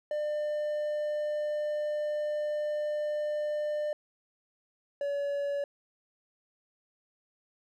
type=tone pair in turn; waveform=triangle; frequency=599 / 568.4 Hz; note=D5 / C#5; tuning=+34 / +43 cents; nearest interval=minor second; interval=91 cents; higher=first; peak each=-27 dBFS; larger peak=neither; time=0.11-3.93 / 5.01-5.64 s; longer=first; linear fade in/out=2 ms; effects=none